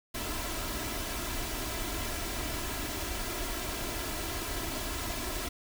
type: noise with comb filter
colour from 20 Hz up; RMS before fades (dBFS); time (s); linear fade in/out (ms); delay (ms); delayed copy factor
pink; -35; 0.14-5.49; 10; 3; +0.6
effects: none